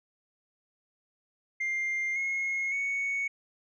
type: tone with pitch steps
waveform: sine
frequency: 2100 / 2160 / 2222 Hz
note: C7 / C#7 / C#7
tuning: +6 / -45 / +4 cents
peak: -26 dBFS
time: 1.6-3.28 s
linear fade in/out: 10 ms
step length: 560 ms
effects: tanh soft clip ceiling -26 dBFS